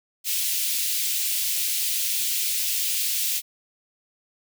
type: high-pass noise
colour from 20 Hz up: white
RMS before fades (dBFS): -25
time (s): 0.24-3.42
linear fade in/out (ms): 50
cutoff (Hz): 2500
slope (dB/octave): 24
effects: none